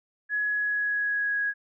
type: tone with pitch glide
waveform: sine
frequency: 1684 to 1657.9 Hz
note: G#6 to G#6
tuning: +24 to -3 cents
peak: -24 dBFS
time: 0.29-1.54 s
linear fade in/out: 50 ms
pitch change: -27 cents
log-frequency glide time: 0.47-1.4 s
effects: none